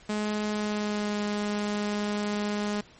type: tone with pitch glide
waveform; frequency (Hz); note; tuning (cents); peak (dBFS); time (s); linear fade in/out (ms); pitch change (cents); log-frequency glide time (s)
sawtooth; 210.9 to 207.5; G#3 to G#3; +27 to -1; -23; 0.09-2.81; 5; -28; 0.5-1.22
effects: pink hiss -54 dBFS RMS until 2.99 s + MP3 32 kbps